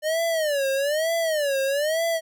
square tone with vibrato, 600 Hz, D5, 37 cents sharp, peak -22 dBFS, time 0.02-2.21 s, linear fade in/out 50 ms, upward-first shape sine, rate 1.1 Hz, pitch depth 190 cents each way, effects none

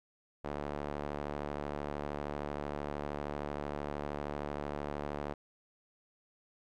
sawtooth tone with band-pass filter, 73 Hz, D2, 10 cents flat, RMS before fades -39 dBFS, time 0.44-5.34 s, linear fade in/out 10 ms, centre 650 Hz, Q 0.85, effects none

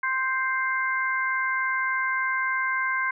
harmonic tone, 523.3 Hz, C5, in tune, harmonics 2 / 3 / 4, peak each -28 / -26 / -29 dBFS, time 0.03-3.11 s, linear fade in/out 5 ms, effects none

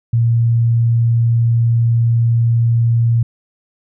sine tone, 116.54 Hz, A#2, in tune, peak -10 dBFS, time 0.13-3.23 s, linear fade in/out 5 ms, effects none

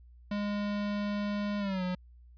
square tone with pitch glide, 205.4 to 181.94 Hz, G#3 to F#3, -19 to -29 cents, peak -31 dBFS, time 0.31-1.95 s, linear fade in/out 5 ms, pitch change -210 cents, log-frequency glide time 1.59-1.83 s, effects added 60 Hz sine -52 dBFS peak until 2.37 s + resampled to 11025 Hz

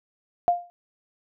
sine tone with exponential decay, 701 Hz, F5, 6 cents sharp, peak -13 dBFS, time 0.48-0.7 s, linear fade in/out 0 ms, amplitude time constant 47 ms, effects none

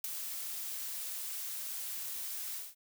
blue noise with ADSR envelope, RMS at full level -33 dBFS, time 0.04-2.75 s, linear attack 3 ms, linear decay 14 ms, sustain -7 dB, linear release 190 ms, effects none

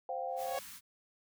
sine chord, C suspended fourth, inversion none, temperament equal with one note detuned, 523.3 / 707.8 / 784 Hz, C5 / F5 / G5, 0 / +23 / 0 cents, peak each -39 / -39 / -40 dBFS, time 0.09-0.58 s, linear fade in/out 2 ms
sawtooth tone with exponential growth, 554.4 Hz, C#5, in tune, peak -31 dBFS, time 0.28-0.59 s, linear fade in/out 2 ms, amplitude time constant 66 ms
white band-stop noise, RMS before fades -49 dBFS, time 0.36-0.81 s, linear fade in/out 50 ms, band 270 to 940 Hz, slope 48 dB/octave
effects none

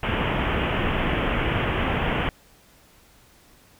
pink low-pass noise, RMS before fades -24 dBFS, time 0.03-2.29 s, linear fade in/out 2 ms, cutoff 3200 Hz, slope 96 dB/octave, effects pink hiss -55 dBFS RMS until 3.79 s

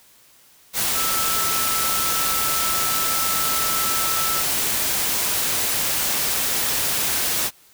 sine tone in noise, 1318.5 Hz, E6, in tune, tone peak -26 dBFS, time 0.94-4.44 s, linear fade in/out 50 ms, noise white, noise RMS -22 dBFS, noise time 0.73-7.51 s, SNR -7 dB, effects white hiss -53 dBFS RMS until 7.73 s

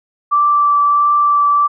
sine tone with vibrato, 1166 Hz, D6, 13 cents flat, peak -9 dBFS, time 0.31-1.68 s, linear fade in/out 20 ms, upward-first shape triangle, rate 1.5 Hz, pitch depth 11 cents each way, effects none

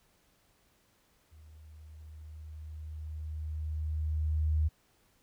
sine tone with level ramp, 77.3 Hz, D#2, 11 cents flat, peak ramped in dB -52 to -24 dBFS, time 1.31-4.69 s, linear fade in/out 20 ms, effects pink hiss -69 dBFS RMS until 5.22 s

